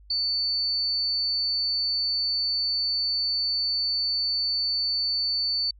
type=tone; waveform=sine; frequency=4500 Hz; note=C#8; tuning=25 cents sharp; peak=-23 dBFS; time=0.1-5.71 s; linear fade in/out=5 ms; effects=added 50 Hz sine -49 dBFS peak until 5.79 s